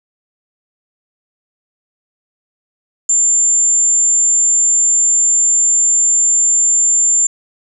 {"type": "tone", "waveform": "sine", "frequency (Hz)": 7240, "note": "A8", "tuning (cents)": 48, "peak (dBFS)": -9, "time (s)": [3.09, 7.27], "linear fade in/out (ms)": 5, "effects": []}